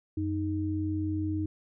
sine tone pair together, 92.5 / 311.1 Hz, F#2 / D#4, 0 / 0 cents, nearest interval octave + major sixth, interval 2100 cents, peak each -31 / -30 dBFS, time 0.17-1.46 s, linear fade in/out 5 ms, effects none

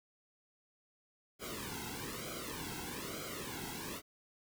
pink noise with flanger, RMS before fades -43 dBFS, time 1.39-4.02 s, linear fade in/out 50 ms, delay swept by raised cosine 1.1 to 1.71 ms, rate 1.1 Hz, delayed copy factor -0.95, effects none

